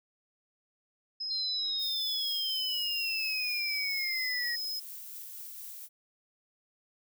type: tone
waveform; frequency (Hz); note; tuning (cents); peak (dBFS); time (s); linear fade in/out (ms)
sine; 5110; D#8; +45; -33; 1.2-4.8; 10
type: exponential sweep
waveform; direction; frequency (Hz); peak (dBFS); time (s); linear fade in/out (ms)
sine; down; 4205 to 1881; -32; 1.3-4.56; 10
type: noise with tremolo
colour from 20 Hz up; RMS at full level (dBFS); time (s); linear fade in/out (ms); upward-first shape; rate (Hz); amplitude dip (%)
violet; -43; 1.78-5.89; 50; triangle; 4.2; 25
effects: none